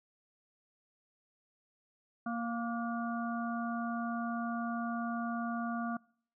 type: harmonic tone with a mistuned harmonic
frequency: 233.1 Hz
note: A#3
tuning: in tune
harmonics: 1 / 3 / 5 / 6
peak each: -35 / -40 / -42 / -43 dBFS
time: 2.26-5.97 s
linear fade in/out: 5 ms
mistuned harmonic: 6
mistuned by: +40 cents
effects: noise-tail reverb RT60 0.6 s tail -26 dB re dry